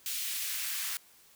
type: noise with high-pass filter sweep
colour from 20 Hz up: white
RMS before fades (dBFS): -35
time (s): 0.06-0.97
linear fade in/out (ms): 0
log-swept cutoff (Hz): 2800 to 1500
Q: 1.1
effects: white hiss -60 dBFS RMS until 1.35 s